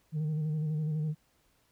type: tone with vibrato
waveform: sine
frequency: 154.1 Hz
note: D#3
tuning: 16 cents flat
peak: -26 dBFS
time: 0.12-1.15 s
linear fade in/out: 50 ms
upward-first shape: square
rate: 12 Hz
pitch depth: 34 cents each way
effects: tanh soft clip ceiling -28 dBFS + pink hiss -70 dBFS RMS until 1.71 s

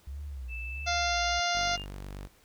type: tone with vibrato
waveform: sine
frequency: 65.41 Hz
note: C2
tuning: in tune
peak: -36 dBFS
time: 0.07-1.4 s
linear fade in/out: 5 ms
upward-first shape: sine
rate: 1.5 Hz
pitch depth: 190 cents each way
type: tone with pitch glide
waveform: sine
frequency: 2637 to 2810 Hz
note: E7 to F7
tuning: 0 to +10 cents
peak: -38 dBFS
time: 0.48-1.86 s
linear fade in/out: 50 ms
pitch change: +110 cents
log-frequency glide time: 0.83-1.33 s
type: harmonic tone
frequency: 698.5 Hz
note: F5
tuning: in tune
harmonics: 1 / 2 / 3 / 5 / 6 / 7 / 8 / 9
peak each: -30 / -33 / -35 / -37 / -38 / -38 / -39 / -40 dBFS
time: 0.86-1.77 s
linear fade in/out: 20 ms
type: tone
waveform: sawtooth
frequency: 48.53 Hz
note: G1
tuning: 17 cents flat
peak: -35 dBFS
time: 1.54-2.28 s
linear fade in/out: 20 ms
effects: pink hiss -62 dBFS RMS until 2.44 s

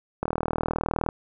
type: click train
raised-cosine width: 1 ms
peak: -11 dBFS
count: 35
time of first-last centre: 0.23-1.089 s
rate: 39.6 Hz
effects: none

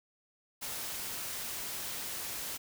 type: noise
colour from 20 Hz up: white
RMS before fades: -39 dBFS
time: 0.61-2.58 s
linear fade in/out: 20 ms
effects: none

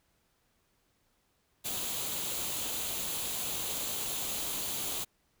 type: noise with comb filter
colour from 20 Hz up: white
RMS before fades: -35 dBFS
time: 1.64-5.05 s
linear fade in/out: 20 ms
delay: 0.28 ms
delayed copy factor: +0.5
effects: pink hiss -73 dBFS RMS until 5.4 s

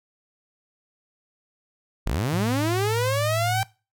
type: linear sweep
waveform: sawtooth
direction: up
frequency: 32.88 to 784 Hz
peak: -19 dBFS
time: 2.06-3.63 s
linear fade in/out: 0 ms
type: tone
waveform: sine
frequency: 110 Hz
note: A2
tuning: in tune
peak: -25 dBFS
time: 2.32-3.64 s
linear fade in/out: 20 ms
effects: noise-tail reverb RT60 0.3 s tail -21 dB re dry

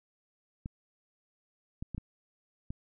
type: clicks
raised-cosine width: 5 ms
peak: -25 dBFS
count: 5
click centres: 0.659 / 1.825 / 1.947 / 1.98 / 2.705 s
effects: none

